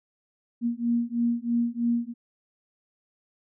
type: beating tone pair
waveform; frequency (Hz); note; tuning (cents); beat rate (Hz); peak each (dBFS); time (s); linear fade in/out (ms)
sine; 234.6 / 237.7; A#3 / A#3; +11 / +34; 3.1; -26; 0.61-2.14; 50
effects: none